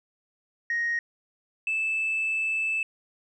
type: tone pair in turn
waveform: sine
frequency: 1872 / 2629 Hz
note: A#6 / E7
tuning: +7 / -5 cents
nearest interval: tritone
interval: 588 cents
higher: second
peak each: -23 dBFS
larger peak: neither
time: 0.7-0.99 / 1.67-2.83 s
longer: second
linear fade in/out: 2 ms
effects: tanh soft clip ceiling -21 dBFS